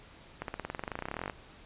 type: accelerating click train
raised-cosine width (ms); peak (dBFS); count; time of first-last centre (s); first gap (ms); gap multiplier
0.5; -20; 25; 0.42-1.298; 62; 0.95
effects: pink hiss -54 dBFS RMS until 1.65 s + resampled to 8000 Hz